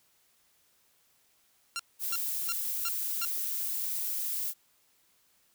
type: tone bursts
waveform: 10% pulse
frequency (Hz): 1381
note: F6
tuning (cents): -20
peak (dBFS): -24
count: 5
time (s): 1.76-3.25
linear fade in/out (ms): 0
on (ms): 34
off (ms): 330
type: noise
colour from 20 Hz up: violet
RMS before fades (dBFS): -33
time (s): 1.99-4.54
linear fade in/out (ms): 50
effects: white hiss -68 dBFS RMS until 5.54 s